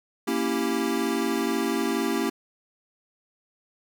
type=chord; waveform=square; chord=A# diminished seventh; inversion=none; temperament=equal; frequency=233.1 / 277.2 / 329.6 / 392 Hz; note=A#3 / C#4 / E4 / G4; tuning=0 / 0 / 0 / 0 cents; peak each=-30 dBFS; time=0.27-2.3 s; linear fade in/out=10 ms; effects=none